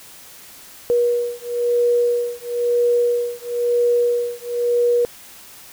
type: beating tone pair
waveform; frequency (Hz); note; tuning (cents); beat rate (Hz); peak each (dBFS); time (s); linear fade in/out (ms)
sine; 480 / 481; B4 / B4; -49 / -46; 1; -19; 0.9-5.05; 0
effects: white hiss -42 dBFS RMS until 5.72 s